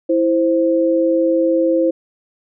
sine tone pair together, 329.6 / 523.2 Hz, E4 / C5, 0 / 0 cents, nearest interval minor sixth, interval 800 cents, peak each -15 dBFS, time 0.09-1.91 s, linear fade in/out 10 ms, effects none

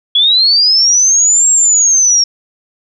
sine linear two-way sweep, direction up then down, 3330 to 7590 to 5510 Hz, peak -6 dBFS, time 0.15-2.24 s, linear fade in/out 5 ms, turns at 1.5 s, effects none

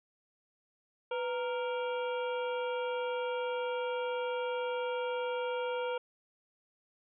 harmonic tone with a mistuned harmonic, 466.2 Hz, A#4, in tune, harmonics 1 / 2 / 3 / 5 / 6 / 7, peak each -33 / -39 / -43 / -47 / -49 / -50 dBFS, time 1.11-5.98 s, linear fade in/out 5 ms, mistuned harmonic 1, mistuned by +110 cents, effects none

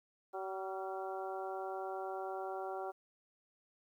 harmonic tone with a mistuned harmonic, 190.5 Hz, G3, 49 cents flat, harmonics 2 / 3 / 4 / 5 / 6 / 7, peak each -43 / -46 / -42 / -52 / -52 / -50 dBFS, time 0.33-2.92 s, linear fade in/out 20 ms, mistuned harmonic 7, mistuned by +51 cents, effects 12-bit

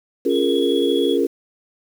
sine chord, Bb minor seventh, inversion first, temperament equal, 277.2 / 349.2 / 415.3 / 466.2 Hz, Db4 / F4 / Ab4 / Bb4, 0 / 0 / 0 / 0 cents, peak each -21 dBFS, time 0.25-1.27 s, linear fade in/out 10 ms
triangle tone with tremolo, 3351 Hz, G#7, 15 cents sharp, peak -25 dBFS, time 0.29-1.18 s, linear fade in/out 50 ms, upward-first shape square, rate 15 Hz, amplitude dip 35%
effects 7-bit

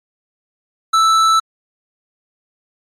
sine tone with hard clipping, 1318.5 Hz, E6, in tune, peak -11 dBFS, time 0.93-1.4 s, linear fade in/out 10 ms, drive 11 dB, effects MP3 64 kbps

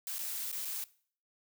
blue noise with dropouts, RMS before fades -38 dBFS, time 0.07-0.84 s, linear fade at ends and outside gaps 1 ms, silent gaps 0.184-0.19 / 0.516-0.527 / 0.649-0.653 s, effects noise-tail reverb RT60 0.5 s tail -20 dB re dry

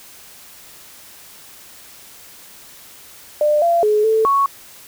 sine tone with pitch steps, 598 / 683 / 423.2 / 441.1 / 1110 Hz, D5 / F5 / G#4 / A4 / C#6, +31 / -39 / +33 / +4 / +2 cents, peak -12 dBFS, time 3.41-4.46 s, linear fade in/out 2 ms, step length 210 ms, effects white hiss -42 dBFS RMS until 4.87 s

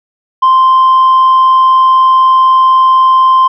triangle tone with tanh clipping, 1044 Hz, C6, 4 cents flat, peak -4 dBFS, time 0.42-3.48 s, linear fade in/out 10 ms, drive 6 dB, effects none

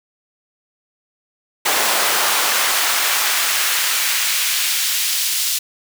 pink noise with high-pass filter sweep, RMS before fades -18 dBFS, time 1.65-5.59 s, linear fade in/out 10 ms, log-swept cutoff 610 to 3900 Hz, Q 0.82, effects none

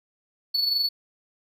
triangle tone with amplitude modulation, 4435 Hz, C#8, in tune, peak -18 dBFS, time 0.54-0.89 s, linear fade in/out 10 ms, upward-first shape sine, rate 23.2 Hz, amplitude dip 50%, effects none

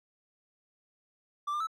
triangle tone with pitch steps, 1171 / 1198 / 1310 Hz, D6 / D6 / E6, -5 / +34 / -11 cents, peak -28 dBFS, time 1.47-1.671 s, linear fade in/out 10 ms, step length 67 ms, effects none

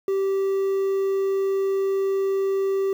triangle tone with quantisation, 389.2 Hz, G4, 12 cents flat, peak -18 dBFS, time 0.08-2.93 s, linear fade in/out 2 ms, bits 8, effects none

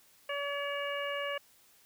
harmonic tone, 569 Hz, C#5, 45 cents sharp, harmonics 1 / 2 / 3 / 4 / 5, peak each -36 / -40 / -40 / -42 / -41 dBFS, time 0.29-1.38 s, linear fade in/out 5 ms, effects white hiss -63 dBFS RMS until 1.85 s

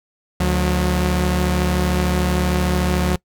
sawtooth tone pair together, 73.42 / 180.89 Hz, D2 / F#3, 0 / -39 cents, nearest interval octave + major third, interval 1561 cents, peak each -15 dBFS, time 0.4-3.16 s, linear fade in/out 5 ms, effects noise-tail reverb RT60 0.1 s tail -23 dB re dry

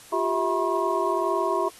sine tone cluster, 352.5 / 394.3 / 652 / 965 / 1078 Hz, F4 / G4 / E5 / B5 / C#6, +16 / +10 / -19 / -40 / -49 cents, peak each -28 dBFS, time 0.12-1.69 s, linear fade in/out 10 ms, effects white hiss -48 dBFS RMS until 1.79 s + AAC 32 kbps

